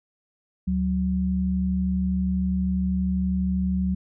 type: tone pair together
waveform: sine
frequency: 73.6 / 186 Hz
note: D2 / F#3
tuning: +4 / +9 cents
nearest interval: octave + major third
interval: 1605 cents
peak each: -27 / -22 dBFS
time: 0.67-3.95 s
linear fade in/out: 10 ms
effects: none